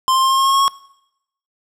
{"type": "tone with pitch steps", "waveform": "square", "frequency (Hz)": [1046.5, 1053.8, 1061.1, 1068.5, 1075.9, 1083.4, 1090.9, 1098.5], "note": ["C6", "C6", "C6", "C6", "C6", "C#6", "C#6", "C#6"], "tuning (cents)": [0, 12, 24, 36, 48, -40, -28, -16], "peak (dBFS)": -13, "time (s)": [0.08, 0.68], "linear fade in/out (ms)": 0, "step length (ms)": 75, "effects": ["noise-tail reverb RT60 0.8 s tail -21 dB re dry", "low-pass 11000 Hz 12 dB/octave"]}